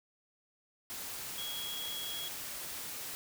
sine tone in noise, 3322 Hz, G#7, in tune, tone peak -39 dBFS, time 1.38-2.28 s, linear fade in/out 0 ms, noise white, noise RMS -42 dBFS, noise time 0.9-3.15 s, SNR 0 dB, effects none

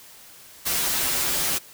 white noise with comb filter, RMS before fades -24 dBFS, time 0.65-1.59 s, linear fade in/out 20 ms, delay 9.6 ms, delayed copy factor -0.7, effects white hiss -47 dBFS RMS until 1.73 s

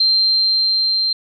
sine tone with level ramp, 4152 Hz, C8, 14 cents flat, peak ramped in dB -11 to -15 dBFS, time 0-1.13 s, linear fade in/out 5 ms, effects none

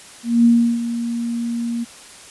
sine tone with ADSR envelope, 234.7 Hz, A#3, 12 cents sharp, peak -8 dBFS, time 0.23-1.85 s, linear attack 220 ms, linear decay 340 ms, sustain -12 dB, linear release 22 ms, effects white hiss -41 dBFS RMS until 2.3 s + resampled to 24000 Hz

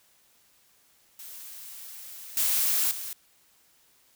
blue noise with level steps, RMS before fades -43 / -25 / -36 dBFS, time 1.19-3.13 s, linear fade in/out 2 ms, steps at 2.37 / 2.91 s, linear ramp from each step 2 ms, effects white hiss -63 dBFS RMS until 4.15 s

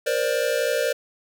square tone cluster, 475 / 527 / 591 Hz, A#4 / C5 / D5, +33 / +12 / +11 cents, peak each -26 dBFS, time 0.06-0.93 s, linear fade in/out 10 ms, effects none

